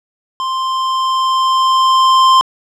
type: tone with level ramp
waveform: square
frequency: 1046.5 Hz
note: C6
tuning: in tune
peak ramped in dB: -17 to -6 dBFS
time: 0.4-2.41 s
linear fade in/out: 0 ms
effects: low-pass 5000 Hz 12 dB/octave